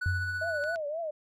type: tone with tremolo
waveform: triangle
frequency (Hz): 1480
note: F#6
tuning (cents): 0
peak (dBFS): -28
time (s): 0.01-0.76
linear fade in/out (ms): 10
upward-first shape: sine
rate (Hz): 15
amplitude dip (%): 30
type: tone with exponential decay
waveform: sine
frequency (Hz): 90.9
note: F#2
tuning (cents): -30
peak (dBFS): -24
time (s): 0.06-0.8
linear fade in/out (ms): 0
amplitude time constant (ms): 160
type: tone with vibrato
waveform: sine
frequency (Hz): 624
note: D#5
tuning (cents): +5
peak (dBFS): -31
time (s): 0.41-1.11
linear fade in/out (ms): 10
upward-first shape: triangle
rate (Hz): 3.8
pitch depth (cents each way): 170
type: clicks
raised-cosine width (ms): 0.2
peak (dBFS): -29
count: 2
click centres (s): 0.639 / 0.759
effects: none